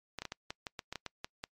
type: clicks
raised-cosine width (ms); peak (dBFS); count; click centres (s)
0.2; -21; 12; 0.187 / 0.22 / 0.253 / 0.321 / 0.505 / 0.668 / 0.792 / 0.926 / 0.957 / 1.063 / 1.245 / 1.439
effects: noise-tail reverb RT60 0.1 s tail -26 dB re dry + MP3 64 kbps